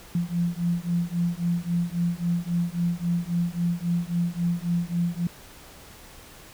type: beating tone pair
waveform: sine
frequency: 170.8 / 174.5 Hz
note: F3 / F3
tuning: -38 / -1 cents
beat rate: 3.7 Hz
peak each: -26 dBFS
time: 0.15-5.27 s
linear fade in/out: 2 ms
effects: pink hiss -47 dBFS RMS until 6.53 s